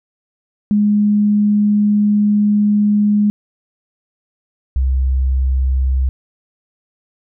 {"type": "tone pair in turn", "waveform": "sine", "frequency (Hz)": [207.7, 65.42], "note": ["G#3", "C2"], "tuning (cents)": [0, 0], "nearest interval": "octave + minor sixth", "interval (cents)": 2000, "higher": "first", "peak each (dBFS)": [-10, -12], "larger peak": "first", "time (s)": [[0.71, 3.3], [4.76, 6.09]], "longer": "first", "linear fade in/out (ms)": 0, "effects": []}